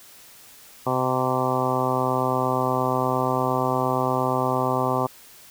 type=harmonic tone; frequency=128.6 Hz; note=C3; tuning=30 cents flat; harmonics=1 / 2 / 3 / 4 / 5 / 6 / 7 / 8 / 9; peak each=-29 / -29 / -29 / -29 / -29 / -29 / -29 / -29 / -29 dBFS; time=0.86-5.07 s; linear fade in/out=10 ms; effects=white hiss -48 dBFS RMS until 5.5 s